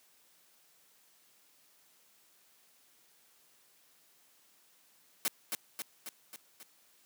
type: noise with echo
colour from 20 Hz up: white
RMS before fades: -31 dBFS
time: 5.25-5.28 s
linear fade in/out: 0 ms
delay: 270 ms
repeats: 5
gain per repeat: -4 dB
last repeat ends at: 6.63 s
effects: white hiss -66 dBFS RMS until 7.05 s + high-pass 150 Hz 12 dB/octave